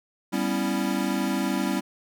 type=chord; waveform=square; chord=C# half-diminished seventh; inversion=second; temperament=equal; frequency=196 / 246.9 / 277.2 / 329.6 Hz; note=G3 / B3 / C#4 / E4; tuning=0 / 0 / 0 / 0 cents; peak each=-29 / -31 / -30 / -31 dBFS; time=0.32-1.81 s; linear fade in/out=20 ms; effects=none